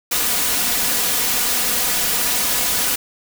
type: noise with comb filter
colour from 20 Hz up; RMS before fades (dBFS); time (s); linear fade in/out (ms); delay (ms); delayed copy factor
white; -19; 0.11-2.96; 10; 4.1; +0.55
effects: none